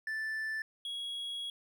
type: tone pair in turn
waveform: triangle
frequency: 1760 / 3322 Hz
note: A6 / G#7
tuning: 0 / 0 cents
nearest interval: major seventh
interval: 1100 cents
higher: second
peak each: -32 / -35 dBFS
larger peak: first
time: 0.07-0.62 / 0.85-1.5 s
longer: second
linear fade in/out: 2 ms
effects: none